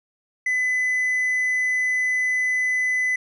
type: tone with hard clipping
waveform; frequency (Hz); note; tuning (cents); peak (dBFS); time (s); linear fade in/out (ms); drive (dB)
sine; 2008; B6; +28; -20; 0.46-3.16; 5; 2
effects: none